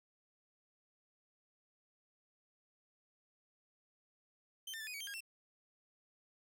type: tone with pitch steps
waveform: sawtooth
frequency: 3106 / 1797 / 1747 / 2487 / 2260 / 3156 / 1627 / 2694 Hz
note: G7 / A6 / A6 / D#7 / C#7 / G7 / G#6 / E7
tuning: -17 / +36 / -13 / -1 / +33 / +11 / -36 / +37 cents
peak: -40 dBFS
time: 4.67-5.206 s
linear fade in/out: 5 ms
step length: 67 ms
effects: none